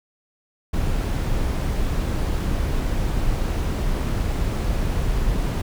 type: noise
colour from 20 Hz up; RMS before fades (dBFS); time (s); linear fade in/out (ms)
brown; -22; 0.73-5.62; 10
effects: none